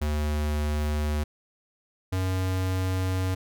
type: tone pair in turn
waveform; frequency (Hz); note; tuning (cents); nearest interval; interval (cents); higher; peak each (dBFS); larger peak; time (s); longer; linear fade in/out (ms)
square; 74.9 / 93.29; D2 / F#2; +35 / +15; major third; 380; second; -25; neither; 0.01-1.24 / 2.12-3.35; neither; 10
effects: none